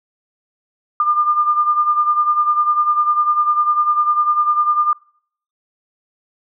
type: beating tone pair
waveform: sine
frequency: 1202 / 1212 Hz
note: D6 / D#6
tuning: +40 / -46 cents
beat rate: 10 Hz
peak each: -14 / -20 dBFS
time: 1-4.93 s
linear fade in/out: 2 ms
effects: noise-tail reverb RT60 0.6 s tail -25 dB re dry